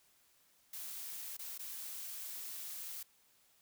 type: noise with dropouts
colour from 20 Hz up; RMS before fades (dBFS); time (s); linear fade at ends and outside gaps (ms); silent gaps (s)
blue; -45; 0.73-3.03; 5; 1.369-1.391 / 1.579-1.592
effects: white hiss -70 dBFS RMS until 3.61 s